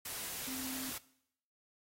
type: tone in noise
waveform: sine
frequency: 261.6 Hz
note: C4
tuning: in tune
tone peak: -44 dBFS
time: 0.47-0.9 s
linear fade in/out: 5 ms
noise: white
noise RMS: -42 dBFS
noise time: 0.05-0.98 s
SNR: -5 dB
effects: noise-tail reverb RT60 0.7 s tail -19 dB re dry + AAC 48 kbps